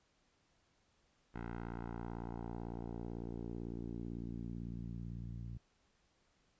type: tone with low-pass filter sweep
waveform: 10% pulse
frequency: 58 Hz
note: A#1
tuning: 8 cents flat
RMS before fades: -44 dBFS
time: 1.34-5.58 s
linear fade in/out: 10 ms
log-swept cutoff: 1700 to 120 Hz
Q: 1.4
effects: pink hiss -75 dBFS RMS until 6.59 s + resampled to 16000 Hz